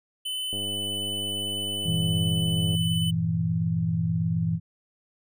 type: tone with pitch glide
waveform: square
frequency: 3022 to 3003 Hz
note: F#7 to F#7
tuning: +36 to +25 cents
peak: -29 dBFS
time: 0.25-3.11 s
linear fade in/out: 10 ms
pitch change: -11 cents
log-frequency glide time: 0.47-0.67 s
type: click train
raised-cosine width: 2 ms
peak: -25 dBFS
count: 223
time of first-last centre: 0.53-2.75 s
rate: 100 Hz
type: chord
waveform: sine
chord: E diminished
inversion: first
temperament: equal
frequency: 98 / 116.54 / 164.81 Hz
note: G2 / Bb2 / E3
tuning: 0 / 0 / 0 cents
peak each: -30 / -30 / -24 dBFS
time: 1.84-4.6 s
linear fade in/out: 50 ms
effects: none